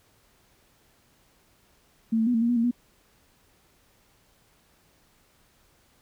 sine tone with pitch steps, 225.2 / 223 / 245.5 / 226.2 / 234.8 / 242.8 / 230.5 / 242.7 Hz, A3 / A3 / B3 / A3 / A#3 / B3 / A#3 / B3, +40 / +23 / -10 / +48 / +13 / -29 / -19 / -30 cents, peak -20 dBFS, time 2.12-2.712 s, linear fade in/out 10 ms, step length 74 ms, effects pink hiss -63 dBFS RMS until 6.01 s

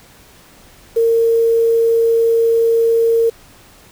sine tone with quantisation, 458.6 Hz, A#4, 28 cents flat, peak -10 dBFS, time 0.96-3.3 s, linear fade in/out 10 ms, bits 6, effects pink hiss -45 dBFS RMS until 3.91 s

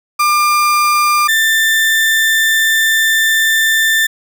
35% pulse tone pair in turn, 1197 / 1781.3 Hz, D6 / A6, +33 / +21 cents, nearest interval perfect fifth, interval 688 cents, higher second, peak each -8 dBFS, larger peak neither, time 0.19-1.28 / 1.28-4.07 s, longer second, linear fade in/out 10 ms, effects none

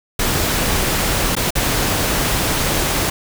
pink noise with dropouts, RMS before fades -18 dBFS, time 0.19-3.1 s, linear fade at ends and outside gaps 5 ms, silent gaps 1.353-1.365 / 1.506-1.553 s, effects none

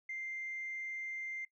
sine tone, 2093 Hz, C7, in tune, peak -38 dBFS, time 0.09-1.45 s, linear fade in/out 5 ms, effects noise-tail reverb RT60 0.1 s tail -19 dB re dry + tanh soft clip ceiling -34 dBFS

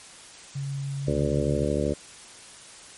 sine tone, 138.59 Hz, C#3, in tune, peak -28 dBFS, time 0.55-1.64 s, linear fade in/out 10 ms
harmonic tone, 72.8 Hz, D2, 15 cents flat, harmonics 1 / 2 / 3 / 4 / 5 / 6 / 7 / 8, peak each -31 / -31 / -31 / -31 / -31 / -31 / -31 / -31 dBFS, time 1.07-1.94 s, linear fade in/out 10 ms
effects white hiss -46 dBFS RMS until 2.97 s + MP3 48 kbps

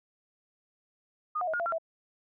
sine tone with pitch steps, 1230 / 722 / 637 / 1428 / 680 / 1367 / 655 Hz, D#6 / F#5 / D#5 / F6 / F5 / F6 / E5, -20 / -43 / +41 / +38 / -46 / -37 / -11 cents, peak -28 dBFS, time 1.35-1.784 s, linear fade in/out 10 ms, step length 62 ms, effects none

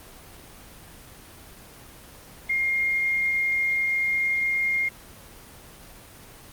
sine tone, 2127 Hz, C7, 28 cents sharp, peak -21 dBFS, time 2.49-4.89 s, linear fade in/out 10 ms, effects pink hiss -46 dBFS RMS until 6.52 s + Opus 24 kbps

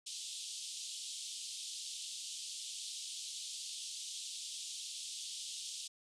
pink band-pass noise, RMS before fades -45 dBFS, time 0.06-5.88 s, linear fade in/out 10 ms, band 3100 to 9400 Hz, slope 48 dB/octave, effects none

